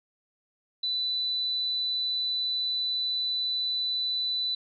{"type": "tone", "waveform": "sine", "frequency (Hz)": 3986, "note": "B7", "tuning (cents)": 15, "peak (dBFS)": -26, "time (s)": [0.83, 4.55], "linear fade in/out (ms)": 5, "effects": []}